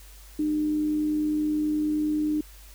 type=tone with amplitude modulation; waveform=sine; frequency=303.3 Hz; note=D#4; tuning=44 cents flat; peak=-21 dBFS; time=0.39-2.41 s; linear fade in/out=5 ms; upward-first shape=sine; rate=89.5 Hz; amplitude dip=30%; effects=added 50 Hz sine -46 dBFS peak until 2.74 s + white hiss -52 dBFS RMS until 2.74 s

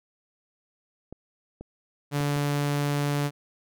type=clicks; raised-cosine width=2 ms; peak=-26 dBFS; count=4; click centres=1.126 / 1.61 / 2.206 / 2.363 s
type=tone; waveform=sawtooth; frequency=144.4 Hz; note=D3; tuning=29 cents flat; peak=-20 dBFS; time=2.11-3.31 s; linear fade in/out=50 ms
effects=none

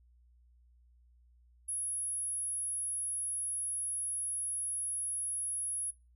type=tone; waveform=sine; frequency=10720 Hz; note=E9; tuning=28 cents sharp; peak=-34 dBFS; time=1.68-5.91 s; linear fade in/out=10 ms; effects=noise-tail reverb RT60 0.3 s tail -23 dB re dry + added 60 Hz sine -61 dBFS peak until 6.15 s

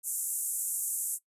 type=band-pass noise; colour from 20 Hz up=pink; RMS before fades=-33 dBFS; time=0.03-1.19 s; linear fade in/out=50 ms; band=7500 to 13000 Hz; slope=48 dB/octave; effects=noise-tail reverb RT60 0.1 s tail -19 dB re dry + resampled to 32000 Hz

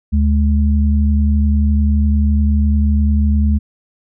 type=tone pair together; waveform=sine; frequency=74.3 / 211.3 Hz; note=D2 / G#3; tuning=+21 / +30 cents; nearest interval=octave + tritone; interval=1809 cents; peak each=-11 / -17 dBFS; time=0.12-3.59 s; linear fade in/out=20 ms; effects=none

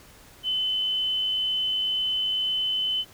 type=tone; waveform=sine; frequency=3034 Hz; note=F#7; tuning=43 cents sharp; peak=-23 dBFS; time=0.43-3.05 s; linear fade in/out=50 ms; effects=pink hiss -51 dBFS RMS until 3.13 s

